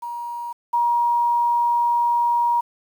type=tone pair in turn; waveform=sine; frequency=950 / 950 Hz; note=A#5 / A#5; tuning=+33 / +33 cents; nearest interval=unison; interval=0 cents; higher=neither; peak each=-27 / -16 dBFS; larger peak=second; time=0.02-0.53 / 0.73-2.61 s; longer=second; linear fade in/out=10 ms; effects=8-bit